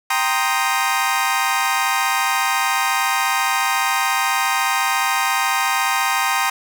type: chord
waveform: 25% pulse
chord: C minor seventh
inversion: second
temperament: equal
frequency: 784 / 932.3 / 1046.5 / 1244.5 Hz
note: G5 / Bb5 / C6 / Eb6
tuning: 0 / 0 / 0 / 0 cents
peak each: -19 dBFS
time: 0.1-6.5 s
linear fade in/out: 5 ms
effects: none